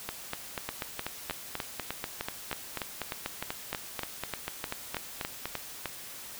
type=two click trains; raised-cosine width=0.3 ms; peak=-16 / -16 dBFS; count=18 / 23; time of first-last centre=0.69-5.857 / 0.09-5.456 s; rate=3.29 / 4.1 Hz; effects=white hiss -44 dBFS RMS until 6.39 s